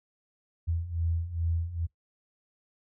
sine beating tone pair, 82 / 84.4 Hz, E2 / E2, -9 / +41 cents, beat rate 2.4 Hz, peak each -33 / -29 dBFS, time 0.67-1.87 s, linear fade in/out 20 ms, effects noise-tail reverb RT60 0.1 s tail -18 dB re dry

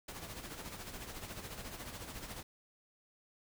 pink noise with tremolo, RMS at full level -44 dBFS, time 0.08-2.43 s, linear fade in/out 5 ms, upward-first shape sine, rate 14 Hz, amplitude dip 55%, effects none

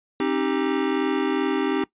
square chord, C minor, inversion none, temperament equal with one note detuned, 268.4 / 311.1 / 392 Hz, C4 / Eb4 / G4, +44 / 0 / 0 cents, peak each -26 dBFS, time 0.2-1.84 s, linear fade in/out 2 ms, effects noise-tail reverb RT60 0.1 s tail -20 dB re dry + resampled to 8000 Hz

